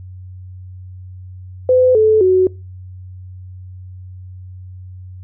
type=tone with pitch steps; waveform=sine; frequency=508 / 434.6 / 371.9 Hz; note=B4 / A4 / F#4; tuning=+49 / -21 / +9 cents; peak=-8 dBFS; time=1.69-2.47 s; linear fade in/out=2 ms; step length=260 ms; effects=noise-tail reverb RT60 0.3 s tail -24 dB re dry + added 92 Hz sine -31 dBFS peak until 5.23 s